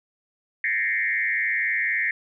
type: tone with frequency modulation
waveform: sine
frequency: 1975.5 Hz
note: B6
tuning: in tune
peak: -21 dBFS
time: 0.64-2.11 s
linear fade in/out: 2 ms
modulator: 104 Hz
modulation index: 2.3
effects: none